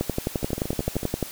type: two click trains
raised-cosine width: 2 ms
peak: -16 / -10 dBFS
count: 9 / 15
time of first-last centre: 0.43-1.032 / 0.01-1.227 s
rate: 13.3 / 11.5 Hz
effects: white hiss -39 dBFS RMS until 1.31 s